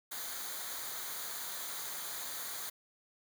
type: noise with comb filter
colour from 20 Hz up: white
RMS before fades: -41 dBFS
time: 0.11-2.7 s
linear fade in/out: 10 ms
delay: 0.37 ms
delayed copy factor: -0.65
effects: none